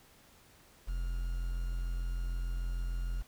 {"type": "tone with quantisation", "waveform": "triangle", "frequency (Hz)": 43.31, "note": "F1", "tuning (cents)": -14, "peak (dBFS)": -30, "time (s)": [0.87, 3.23], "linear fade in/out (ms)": 20, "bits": 9, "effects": ["pink hiss -61 dBFS RMS until 3.27 s"]}